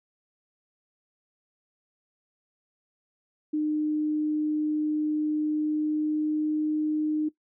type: tone with pitch glide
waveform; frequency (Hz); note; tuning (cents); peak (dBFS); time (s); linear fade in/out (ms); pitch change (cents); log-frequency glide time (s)
sine; 304.2 to 306.1; D#4 to D#4; -39 to -28; -23; 3.53-7.29; 10; +11; 5.41-6.62
effects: noise-tail reverb RT60 0.1 s tail -17 dB re dry